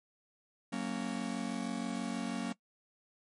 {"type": "chord", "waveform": "45% pulse", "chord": "F# major", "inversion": "none", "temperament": "just", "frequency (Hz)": [185, 231.2, 277.5], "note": ["F#3", "A#3", "C#4"], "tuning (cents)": [0, -14, 2], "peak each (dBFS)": [-40, -37, -40], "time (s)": [0.72, 2.53], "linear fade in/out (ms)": 10, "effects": ["noise-tail reverb RT60 0.1 s tail -21 dB re dry", "MP3 48 kbps"]}